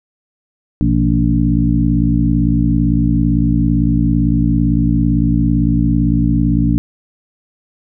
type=harmonic tone with a mistuned harmonic; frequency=57.8 Hz; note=A#1; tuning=14 cents flat; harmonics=1 / 2 / 3 / 4 / 5; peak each=-17 / -17 / -17 / -17 / -17 dBFS; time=0.81-6.78 s; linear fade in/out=0 ms; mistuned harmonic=2; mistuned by=+96 cents; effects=none